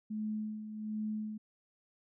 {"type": "tone with tremolo", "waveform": "sine", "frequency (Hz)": 214.6, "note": "A3", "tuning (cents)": -43, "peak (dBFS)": -33, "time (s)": [0.1, 1.38], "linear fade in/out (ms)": 10, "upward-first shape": "sine", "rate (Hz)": 1.3, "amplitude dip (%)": 60, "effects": []}